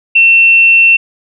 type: tone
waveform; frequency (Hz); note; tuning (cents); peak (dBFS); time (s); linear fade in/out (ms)
sine; 2700; E7; +41; -3; 0.15-0.97; 10
effects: none